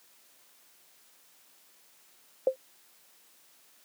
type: tone with exponential decay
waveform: sine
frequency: 523 Hz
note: C5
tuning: 1 cent flat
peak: -16 dBFS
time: 2.47-2.56 s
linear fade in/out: 2 ms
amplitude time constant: 19 ms
effects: white hiss -61 dBFS RMS until 3.84 s + high-pass 200 Hz 12 dB/octave